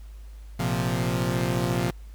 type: chord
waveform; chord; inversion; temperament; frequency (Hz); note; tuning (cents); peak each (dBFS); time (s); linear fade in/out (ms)
sawtooth; Bb suspended second; none; equal; 116.54 / 130.81 / 174.61; Bb2 / C3 / F3; 0 / 0 / 0; -24; 0.59-1.91; 10
effects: added 52 Hz sine -39 dBFS peak until 2.14 s + pink hiss -59 dBFS RMS until 2.14 s